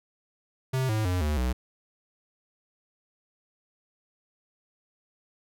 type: tone with pitch steps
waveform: square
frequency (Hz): 130.81 / 108.73 / 90.38 / 75.13 / 62.45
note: C3 / A2 / F#2 / D2 / B1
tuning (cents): 0 / -20 / -40 / +40 / +20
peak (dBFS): -25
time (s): 0.73-1.53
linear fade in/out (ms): 10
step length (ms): 160
effects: none